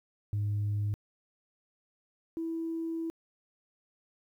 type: tone pair in turn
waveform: sine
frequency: 103.4 / 328.3 Hz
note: G#2 / E4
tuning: -7 / -7 cents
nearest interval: octave + minor sixth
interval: 2000 cents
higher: second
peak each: -26 / -31 dBFS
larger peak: first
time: 0.33-0.94 / 2.37-3.1 s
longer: second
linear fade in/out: 0 ms
effects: tanh soft clip ceiling -26 dBFS + 11-bit